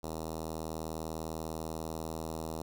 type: tone with notch filter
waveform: 5% pulse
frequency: 80.1 Hz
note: E2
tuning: 49 cents flat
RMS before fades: -39 dBFS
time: 0.03-2.62 s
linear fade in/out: 5 ms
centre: 2200 Hz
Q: 0.55
effects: none